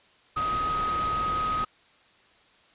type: tone in noise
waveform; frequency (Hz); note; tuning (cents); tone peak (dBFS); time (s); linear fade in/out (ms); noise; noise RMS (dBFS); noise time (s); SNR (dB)
sine; 1257; D#6; +17; -25; 0.36-1.65; 10; pink; -35; 0.36-1.65; +7
effects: white hiss -59 dBFS RMS until 2.74 s + resampled to 8000 Hz